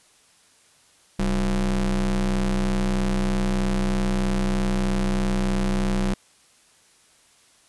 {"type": "ring-modulated tone", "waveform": "square", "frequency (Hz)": 82.41, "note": "E2", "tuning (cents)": 0, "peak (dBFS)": -18, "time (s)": [1.19, 6.14], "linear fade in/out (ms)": 5, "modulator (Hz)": 114, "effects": ["white hiss -57 dBFS RMS until 7.68 s", "resampled to 24000 Hz"]}